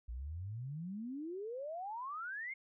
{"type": "exponential sweep", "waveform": "sine", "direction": "up", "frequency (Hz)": [55.4, 2187], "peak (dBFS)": -40, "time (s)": [0.08, 2.54], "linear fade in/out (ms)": 10, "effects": []}